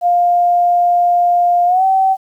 sine tone with pitch glide, 703 to 766.6 Hz, F5 to G5, +11 to -39 cents, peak -9 dBFS, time 0.01-2.17 s, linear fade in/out 50 ms, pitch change +150 cents, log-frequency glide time 1.66-1.84 s, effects 8-bit

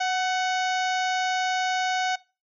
harmonic tone with a mistuned harmonic, 740 Hz, F#5, in tune, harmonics 1 / 2 / 3 / 4 / 5 / 6 / 7 / 8 / 9, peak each -24 / -30 / -34 / -36 / -38 / -40 / -41 / -42 / -43 dBFS, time 0-2.16 s, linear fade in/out 10 ms, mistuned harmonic 2, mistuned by +34 cents, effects noise-tail reverb RT60 0.3 s tail -21 dB re dry

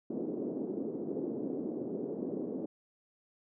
pink band-pass noise, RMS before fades -37 dBFS, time 0.1-2.66 s, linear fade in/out 5 ms, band 240 to 420 Hz, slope 24 dB/octave, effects none

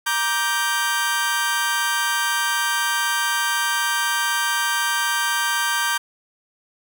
sawtooth chord, G minor, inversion first, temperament just, 940.8 / 1176 / 1568 Hz, Bb5 / D6 / G6, +16 / +2 / 0 cents, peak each -22 / -23 / -18 dBFS, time 0.06-5.98 s, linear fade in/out 10 ms, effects none

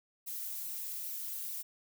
violet noise with flanger, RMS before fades -40 dBFS, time 0.26-1.63 s, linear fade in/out 20 ms, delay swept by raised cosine 0.57 to 4.17 ms, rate 2.4 Hz, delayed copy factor -0.6, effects none

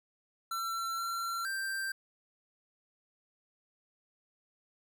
square tone with pitch steps, 1349 / 1363 / 1573 Hz, E6 / F6 / G6, +40 / -43 / +6 cents, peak -34 dBFS, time 0.51-1.92 s, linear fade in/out 5 ms, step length 470 ms, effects none

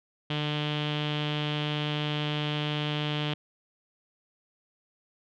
sawtooth tone with low-pass filter, 149.5 Hz, D3, 31 cents sharp, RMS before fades -30 dBFS, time 0.3-3.34 s, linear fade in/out 5 ms, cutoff 3200 Hz, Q 6.2, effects none

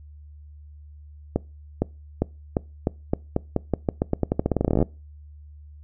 accelerating click train, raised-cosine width 2 ms, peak -7 dBFS, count 29, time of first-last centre 1.36-4.827 s, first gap 460 ms, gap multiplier 0.87, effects noise-tail reverb RT60 0.3 s tail -24 dB re dry + added 74 Hz sine -42 dBFS peak until 5.83 s

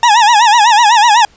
40% pulse tone with vibrato, 893 Hz, A5, 25 cents sharp, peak -4 dBFS, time 0.03-1.25 s, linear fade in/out 2 ms, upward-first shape sine, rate 8 Hz, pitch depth 150 cents each way, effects pink hiss -47 dBFS RMS until 1.36 s + resampled to 16000 Hz

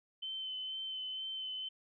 sine tone with vibrato, 3065 Hz, G7, 40 cents flat, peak -38 dBFS, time 0.22-1.69 s, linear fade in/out 10 ms, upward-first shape sine, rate 2.1 Hz, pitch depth 17 cents each way, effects none

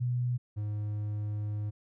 sine / triangle tone pair in turn, 123.2 / 104.8 Hz, B2 / G#2, -4 / +16 cents, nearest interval minor third, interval 280 cents, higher first, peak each -27 / -29 dBFS, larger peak first, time 0-0.38 / 0.56-1.71 s, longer second, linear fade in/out 20 ms, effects none

